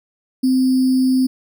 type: tone with sample-and-hold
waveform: sine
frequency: 258.8 Hz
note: C4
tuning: 19 cents flat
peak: -12 dBFS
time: 0.43-1.27 s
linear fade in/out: 10 ms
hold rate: 4900 Hz
effects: none